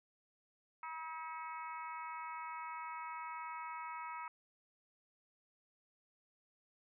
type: harmonic tone with a mistuned harmonic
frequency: 320.5 Hz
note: E4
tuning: 49 cents flat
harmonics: 3 / 4 / 5 / 6 / 7 / 8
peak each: -45 / -47 / -59 / -58 / -52 / -59 dBFS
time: 0.83-4.28 s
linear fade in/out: 2 ms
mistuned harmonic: 7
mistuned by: -26 cents
effects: none